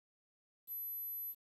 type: tone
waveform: sine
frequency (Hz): 12000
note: F#9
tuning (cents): +23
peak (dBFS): -40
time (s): 0.67-1.35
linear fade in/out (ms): 50
effects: 11-bit

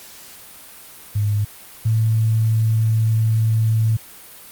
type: tone pair in turn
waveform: sine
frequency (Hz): 103.83 / 111.15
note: G#2 / A2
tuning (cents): 0 / +18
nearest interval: minor second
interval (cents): 118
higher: second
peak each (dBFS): -16 / -14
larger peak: second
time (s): 1.15-1.45 / 1.85-3.97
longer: second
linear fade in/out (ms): 10
effects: white hiss -41 dBFS RMS until 4.51 s + Opus 48 kbps

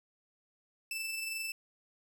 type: tone with amplitude modulation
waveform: sawtooth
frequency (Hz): 2645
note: E7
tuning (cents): +5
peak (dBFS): -31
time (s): 0.91-1.52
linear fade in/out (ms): 2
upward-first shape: sine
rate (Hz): 22.5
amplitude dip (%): 35
effects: none

